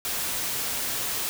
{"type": "noise", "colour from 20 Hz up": "white", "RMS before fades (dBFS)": -29, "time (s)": [0.05, 1.29], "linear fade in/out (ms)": 0, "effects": []}